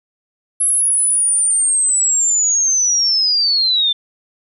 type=linear sweep; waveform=sine; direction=down; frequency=11000 to 3523 Hz; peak=-12 dBFS; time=0.6-3.93 s; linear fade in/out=10 ms; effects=none